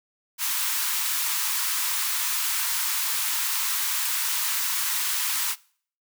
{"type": "high-pass noise", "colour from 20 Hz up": "white", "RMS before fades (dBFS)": -26, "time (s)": [0.38, 5.56], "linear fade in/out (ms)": 50, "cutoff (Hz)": 870, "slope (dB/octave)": 96, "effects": ["noise-tail reverb RT60 0.5 s tail -22 dB re dry"]}